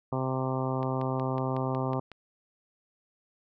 harmonic tone, 130.81 Hz, C3, in tune, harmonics 1 / 2 / 3 / 4 / 5 / 6 / 7 / 8 / 9, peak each -31 / -34 / -36 / -37 / -38 / -39 / -39 / -40 / -41 dBFS, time 0.12-2 s, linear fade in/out 5 ms
click train, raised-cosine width 0.3 ms, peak -28 dBFS, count 8, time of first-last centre 0.83-2.117 s, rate 5.44 Hz
effects none

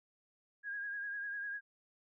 sine tone with vibrato, 1636 Hz, G#6, 26 cents flat, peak -38 dBFS, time 0.63-1.61 s, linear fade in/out 50 ms, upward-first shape sine, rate 10 Hz, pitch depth 39 cents each way, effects none

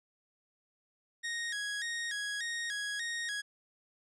sawtooth tone with vibrato, 1760 Hz, A6, in tune, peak -31 dBFS, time 1.23-3.42 s, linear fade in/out 20 ms, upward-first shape square, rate 1.7 Hz, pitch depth 100 cents each way, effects resampled to 22050 Hz

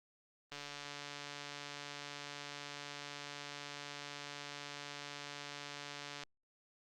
click train, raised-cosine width 0.2 ms, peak -28 dBFS, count 824, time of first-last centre 0.52-6.235 s, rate 144 Hz, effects Opus 32 kbps

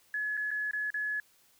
sine tone with dropouts, 1700 Hz, G#6, 40 cents sharp, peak -30 dBFS, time 0.14-1.2 s, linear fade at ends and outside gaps 2 ms, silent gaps 0.37-0.374 / 0.507-0.513 / 0.711-0.733 / 0.904-0.942 s, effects white hiss -65 dBFS RMS until 1.59 s

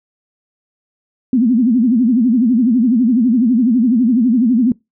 sine tone with vibrato, 239 Hz, A#3, 43 cents sharp, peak -9 dBFS, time 1.33-4.72 s, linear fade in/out 2 ms, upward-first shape sine, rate 12 Hz, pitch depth 180 cents each way, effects noise-tail reverb RT60 0.2 s tail -24 dB re dry

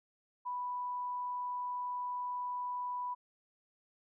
sine tone, 987.8 Hz, B5, in tune, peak -35 dBFS, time 0.45-3.15 s, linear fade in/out 20 ms, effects none

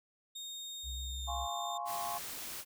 30% pulse tone with pitch glide, 3700 to 3626 Hz, A#7 to A#7, -14 to -49 cents, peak -39 dBFS, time 0.35-1.78 s, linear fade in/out 10 ms, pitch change -35 cents, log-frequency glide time 1.01-1.31 s
sine tone with vibrato, 65.41 Hz, C2, in tune, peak -39 dBFS, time 0.83-1.48 s, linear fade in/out 50 ms, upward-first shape sine, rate 6.6 Hz, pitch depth 26 cents each way
sine chord, Db major seventh, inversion first, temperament equal, 698.5 / 830.6 / 1046.5 / 1108.7 Hz, F5 / Ab5 / C6 / Db6, 0 / 0 / 0 / 0 cents, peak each -40 / -41 / -43 / -43 dBFS, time 1.27-2.19 s, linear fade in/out 20 ms
white noise, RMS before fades -43 dBFS, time 1.85-2.65 s, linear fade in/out 50 ms
effects none

